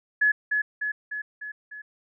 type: tone with echo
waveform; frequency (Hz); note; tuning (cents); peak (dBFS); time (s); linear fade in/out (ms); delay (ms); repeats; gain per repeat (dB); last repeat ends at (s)
sine; 1700; G#6; +40; -17; 0.21-0.32; 10; 300; 5; -4; 1.82
effects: none